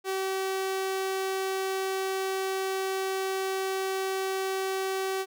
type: tone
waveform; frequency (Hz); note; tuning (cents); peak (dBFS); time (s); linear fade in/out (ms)
sawtooth; 382.6; G4; -42; -24; 0.04-5.26; 50
effects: none